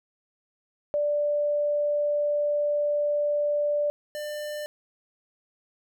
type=tone pair in turn; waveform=sine / square; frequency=587.3 / 596.5 Hz; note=D5 / D5; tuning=0 / +27 cents; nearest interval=unison; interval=27 cents; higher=second; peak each=-22 / -32 dBFS; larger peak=first; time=0.94-3.9 / 4.15-4.66 s; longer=first; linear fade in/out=0 ms; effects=none